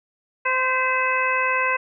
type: harmonic tone with a mistuned harmonic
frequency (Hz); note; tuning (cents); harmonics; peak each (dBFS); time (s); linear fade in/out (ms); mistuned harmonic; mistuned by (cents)
517; C5; -21; 1 / 2 / 3 / 4 / 5; -28 / -23 / -25 / -26 / -25; 0.45-1.77; 10; 4; -30
effects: none